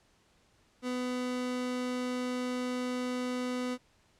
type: tone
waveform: 30% pulse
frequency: 250 Hz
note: B3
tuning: 21 cents sharp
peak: -29 dBFS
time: 0.82-3.78 s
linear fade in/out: 50 ms
effects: pink hiss -67 dBFS RMS until 4.19 s + low-pass 8000 Hz 12 dB/octave